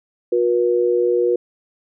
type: tone pair together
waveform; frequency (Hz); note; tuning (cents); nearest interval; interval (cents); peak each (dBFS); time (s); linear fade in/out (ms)
sine; 360.5 / 481.2; F#4 / B4; -45 / -45; perfect fourth; 500; -17; 0.32-1.36; 5
effects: none